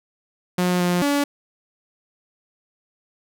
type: tone with pitch steps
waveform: sawtooth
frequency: 179.6 / 177.2 / 285.7 Hz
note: F3 / F3 / D4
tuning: +49 / +25 / -48 cents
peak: -14 dBFS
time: 0.58-1.24 s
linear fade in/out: 5 ms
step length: 220 ms
effects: none